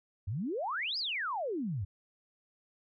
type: exponential two-way sweep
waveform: sine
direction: up then down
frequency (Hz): 86.3 to 5200 to 86.3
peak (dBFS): -32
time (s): 0.27-1.85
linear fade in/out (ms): 10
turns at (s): 0.98
effects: none